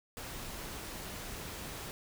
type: noise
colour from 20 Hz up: pink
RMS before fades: -43 dBFS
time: 0.17-1.91 s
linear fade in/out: 0 ms
effects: none